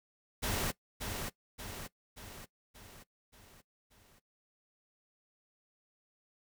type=noise with echo; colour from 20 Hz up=pink; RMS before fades=-34 dBFS; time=0.42-0.72 s; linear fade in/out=20 ms; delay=580 ms; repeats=6; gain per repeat=-5 dB; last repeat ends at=4.2 s; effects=noise-tail reverb RT60 0.1 s tail -19 dB re dry